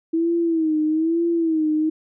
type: tone with vibrato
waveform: sine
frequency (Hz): 323.1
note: E4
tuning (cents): -35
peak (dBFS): -17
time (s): 0.13-1.9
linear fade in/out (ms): 10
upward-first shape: sine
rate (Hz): 1.1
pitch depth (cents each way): 87
effects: none